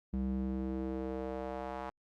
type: tone with band-pass filter sweep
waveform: square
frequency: 65 Hz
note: C2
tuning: 11 cents flat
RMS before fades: -37 dBFS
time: 0.13-1.9 s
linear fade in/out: 5 ms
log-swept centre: 170 to 910 Hz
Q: 1.8
effects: Opus 48 kbps